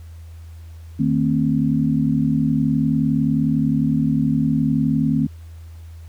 sine tone cluster, 155.3 / 226.7 / 266.2 Hz, D#3 / A#3 / C4, -3 / -48 / +30 cents, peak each -20 dBFS, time 0.99-5.27 s, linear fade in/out 10 ms, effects added 82 Hz sine -35 dBFS peak until 6.08 s + pink hiss -55 dBFS RMS until 6.08 s

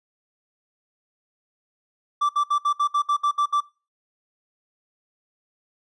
triangle tone bursts, 1168 Hz, D6, 10 cents flat, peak -16 dBFS, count 10, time 2.21-3.606 s, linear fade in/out 10 ms, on 82 ms, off 64 ms, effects noise-tail reverb RT60 0.3 s tail -20 dB re dry + resampled to 24000 Hz

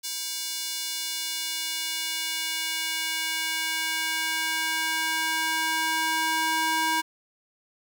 square tone with high-pass filter sweep, 320 Hz, D#4, 49 cents sharp, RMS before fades -28 dBFS, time 0.03-7.02 s, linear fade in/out 20 ms, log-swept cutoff 4700 to 920 Hz, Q 1.1, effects none

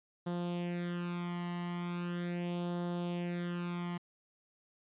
sawtooth tone with flanger, 174.8 Hz, F3, 2 cents sharp, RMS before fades -37 dBFS, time 0.26-3.98 s, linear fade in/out 10 ms, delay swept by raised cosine 0.21 to 1.01 ms, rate 0.39 Hz, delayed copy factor +0.75, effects resampled to 8000 Hz

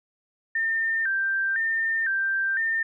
sine tone with vibrato, 1687 Hz, G#6, 27 cents sharp, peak -22 dBFS, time 0.55-2.83 s, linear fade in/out 5 ms, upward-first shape square, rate 0.99 Hz, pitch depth 120 cents each way, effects none

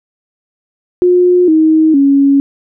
sine tone with pitch steps, 358.5 / 315.7 / 278 Hz, F4 / D#4 / C#4, +45 / +25 / +5 cents, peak -5 dBFS, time 1.02-2.4 s, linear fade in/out 0 ms, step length 460 ms, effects none

